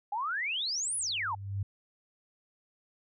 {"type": "exponential two-way sweep", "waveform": "sine", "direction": "up then down", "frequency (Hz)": [788, 10548, 812], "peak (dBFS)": -30, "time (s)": [0.12, 1.35], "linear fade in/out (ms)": 5, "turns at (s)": 0.97}
{"type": "tone with exponential growth", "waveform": "sine", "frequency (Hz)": 98.8, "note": "G2", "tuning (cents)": 14, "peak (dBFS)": -28, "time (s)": [0.84, 1.63], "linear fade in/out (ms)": 5, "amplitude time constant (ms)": 170}
{"effects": []}